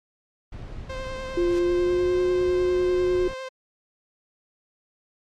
brown noise, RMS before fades -36 dBFS, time 0.52-3.34 s, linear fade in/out 5 ms
sawtooth tone with vibrato, 523.3 Hz, C5, in tune, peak -28 dBFS, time 0.89-3.49 s, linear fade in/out 10 ms, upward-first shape sine, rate 10 Hz, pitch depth 17 cents each way
white noise with exponential growth, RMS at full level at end -37 dBFS, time 1.28-1.59 s, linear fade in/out 5 ms, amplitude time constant 67 ms
sine tone with pitch glide, 349.2 to 361.7 Hz, F4 to F#4, 0 to -39 cents, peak -19 dBFS, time 1.37-3.28 s, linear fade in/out 5 ms, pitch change +61 cents, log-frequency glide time 1.57-2.17 s
effects low-pass 5000 Hz 12 dB/octave + MP3 64 kbps

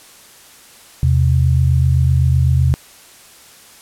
sine tone pair together, 81.52 / 129.4 Hz, E2 / C3, -19 / -19 cents, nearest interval minor sixth, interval 800 cents, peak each -13 dBFS, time 1.03-2.74 s, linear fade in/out 0 ms, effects white hiss -43 dBFS RMS until 3.81 s + low-pass 12000 Hz 12 dB/octave

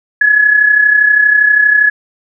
sine tone with amplitude modulation, 1695 Hz, G#6, 35 cents sharp, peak -3 dBFS, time 0.21-1.9 s, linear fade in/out 5 ms, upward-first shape sine, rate 32.5 Hz, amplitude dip 60%, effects none

